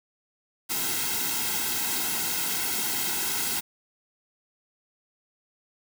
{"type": "noise with comb filter", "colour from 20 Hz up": "white", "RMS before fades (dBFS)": -28, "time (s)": [0.69, 3.61], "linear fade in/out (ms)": 20, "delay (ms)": 1.7, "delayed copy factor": -0.85, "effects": []}